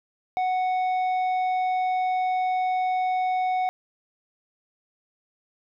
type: tone with tanh clipping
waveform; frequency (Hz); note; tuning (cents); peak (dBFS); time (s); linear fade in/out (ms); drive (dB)
sine; 740; F#5; 0; -23; 0.37-3.69; 0; 7
effects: none